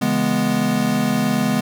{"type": "chord", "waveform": "square", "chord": "C# minor seventh", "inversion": "none", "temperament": "equal", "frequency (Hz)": [138.59, 164.81, 207.7, 246.9], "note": ["C#3", "E3", "G#3", "B3"], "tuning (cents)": [0, 0, 0, 0], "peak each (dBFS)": [-27, -27, -21, -21], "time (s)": [0.01, 1.61], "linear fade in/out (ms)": 10, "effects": []}